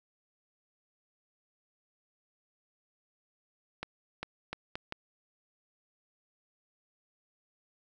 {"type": "accelerating click train", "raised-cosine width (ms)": 0.3, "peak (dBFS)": -20, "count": 5, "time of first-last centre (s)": [3.83, 4.924], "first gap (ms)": 400, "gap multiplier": 0.75, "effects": []}